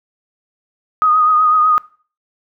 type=tone with vibrato; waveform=sine; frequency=1244.5 Hz; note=D#6; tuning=in tune; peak=-9 dBFS; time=1.02-1.78 s; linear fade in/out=0 ms; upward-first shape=triangle; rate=8 Hz; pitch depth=39 cents each way; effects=noise-tail reverb RT60 0.4 s tail -21 dB re dry